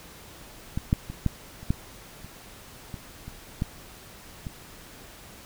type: clicks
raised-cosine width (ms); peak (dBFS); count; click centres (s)
5; -15 / -8 / -22 / -10 / -30 / -10 / -30 / -23 / -27 / -13 / -21; 11; 0.775 / 0.929 / 1.1 / 1.263 / 1.63 / 1.705 / 2.246 / 2.942 / 3.28 / 3.621 / 4.468
effects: pink hiss -47 dBFS RMS until 5.45 s